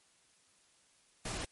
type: noise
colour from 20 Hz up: pink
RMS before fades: -39 dBFS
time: 1.25-1.45 s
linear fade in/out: 5 ms
effects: white hiss -68 dBFS RMS until 1.51 s + MP3 48 kbps